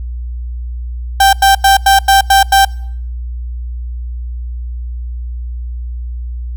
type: tone bursts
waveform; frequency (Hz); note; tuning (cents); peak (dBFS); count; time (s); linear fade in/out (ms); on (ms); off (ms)
35% pulse; 784; G5; 0; -3; 7; 1.2-2.65; 5; 130; 90
effects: noise-tail reverb RT60 0.7 s tail -25 dB re dry + added 60 Hz sine -19 dBFS peak until 6.56 s